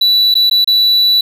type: tone with dropouts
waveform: triangle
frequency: 3951 Hz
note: B7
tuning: in tune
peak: -6 dBFS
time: 0.01-1.21 s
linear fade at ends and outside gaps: 5 ms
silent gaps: 0.342-0.352 / 0.498-0.511 / 0.645-0.674 s
effects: none